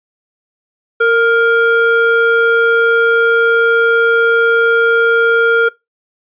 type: ring-modulated tone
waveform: triangle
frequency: 932.3 Hz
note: A#5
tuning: in tune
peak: -3 dBFS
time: 1-5.69 s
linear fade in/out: 10 ms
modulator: 472 Hz
effects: noise-tail reverb RT60 0.2 s tail -22 dB re dry + resampled to 8000 Hz